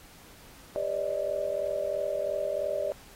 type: tone cluster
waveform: sine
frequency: 399.9 / 505 / 583 / 626 Hz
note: G4 / B4 / D5 / D#5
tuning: +35 / +39 / -13 / +10 cents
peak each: -38 / -38 / -30 / -32 dBFS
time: 0.76-2.92 s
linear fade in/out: 0 ms
effects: pink hiss -53 dBFS RMS until 3.15 s + AAC 48 kbps